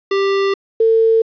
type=tone pair in turn; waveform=square / sine; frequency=393.2 / 450 Hz; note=G4 / A4; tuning=+5 / +39 cents; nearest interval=major second; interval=234 cents; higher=second; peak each=-14 / -9 dBFS; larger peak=second; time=0.11-0.54 / 0.8-1.22 s; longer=first; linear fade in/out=5 ms; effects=resampled to 11025 Hz + 8-bit